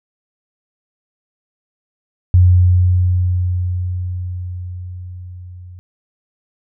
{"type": "tone with level ramp", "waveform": "sine", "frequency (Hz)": 90.1, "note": "F#2", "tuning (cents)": -45, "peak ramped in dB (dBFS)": [-5, -33], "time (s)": [2.34, 5.79], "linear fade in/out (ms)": 0, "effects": []}